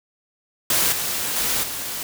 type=noise with level steps; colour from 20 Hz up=white; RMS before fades=-19 / -25 / -22 / -29 dBFS; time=0.7-2.03 s; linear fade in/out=2 ms; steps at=0.92 / 1.36 / 1.63 s; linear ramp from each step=5 ms; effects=none